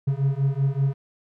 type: beating tone pair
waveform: triangle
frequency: 135 / 140.2 Hz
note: C#3 / C#3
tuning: -45 / +20 cents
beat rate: 5.2 Hz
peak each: -21 dBFS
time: 0.07-0.94 s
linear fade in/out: 10 ms
effects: none